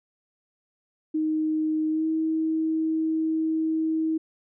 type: tone with pitch glide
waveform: sine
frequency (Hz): 312 to 318.7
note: D#4 to D#4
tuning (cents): +5 to +42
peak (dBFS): -22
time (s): 1.14-4.18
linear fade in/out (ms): 10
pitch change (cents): +37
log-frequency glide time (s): 1.9-2.06
effects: none